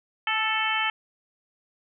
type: harmonic tone with a mistuned harmonic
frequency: 440 Hz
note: A4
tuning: in tune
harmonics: 2 / 3 / 4 / 5 / 6 / 7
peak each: -30 / -30 / -30 / -30 / -30 / -30 dBFS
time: 0.27-0.9 s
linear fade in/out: 2 ms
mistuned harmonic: 2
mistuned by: -20 cents
effects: none